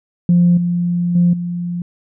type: tone with level steps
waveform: sine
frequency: 174.61 Hz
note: F3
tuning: in tune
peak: -7 / -14 / -8 / -19 dBFS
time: 0.29-1.82 s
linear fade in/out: 2 ms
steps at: 0.57 / 1.15 / 1.33 s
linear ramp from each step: 5 ms
effects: tanh soft clip ceiling -4 dBFS

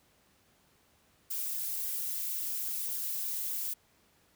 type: noise with flanger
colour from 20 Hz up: violet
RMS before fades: -35 dBFS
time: 1.3-3.74 s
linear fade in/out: 10 ms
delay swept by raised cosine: 0.56 to 5.06 ms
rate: 3.6 Hz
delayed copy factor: +0.75
effects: pink hiss -67 dBFS RMS until 4.35 s + high-pass 60 Hz 12 dB/octave

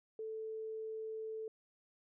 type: tone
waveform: sine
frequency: 440 Hz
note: A4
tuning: in tune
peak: -40 dBFS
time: 0.19-1.48 s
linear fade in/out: 2 ms
effects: none

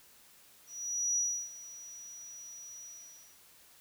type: tone with ADSR envelope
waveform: sine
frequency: 5830 Hz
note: F#8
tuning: 26 cents flat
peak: -27 dBFS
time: 0.66-3.4 s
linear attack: 510 ms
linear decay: 320 ms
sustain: -18 dB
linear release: 560 ms
effects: white hiss -60 dBFS RMS until 3.8 s

